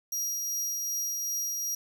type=tone with tremolo; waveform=sawtooth; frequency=5720 Hz; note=F8; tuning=41 cents sharp; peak=-26 dBFS; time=0.12-1.75 s; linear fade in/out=5 ms; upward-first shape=triangle; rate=2.6 Hz; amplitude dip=25%; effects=10-bit